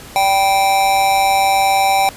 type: tone with amplitude modulation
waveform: square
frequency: 780 Hz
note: G5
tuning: 9 cents flat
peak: -9 dBFS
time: 0.16-2.09 s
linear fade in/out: 0 ms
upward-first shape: sine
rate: 199 Hz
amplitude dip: 65%
effects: pink hiss -36 dBFS RMS until 2.16 s + resampled to 32000 Hz